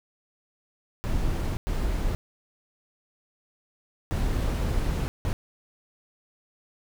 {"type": "noise bursts at uneven times", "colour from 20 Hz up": "brown", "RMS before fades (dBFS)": -26, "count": 4, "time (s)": [[1.04, 1.57], [1.67, 2.15], [4.11, 5.08], [5.25, 5.33]], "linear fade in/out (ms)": 0, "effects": []}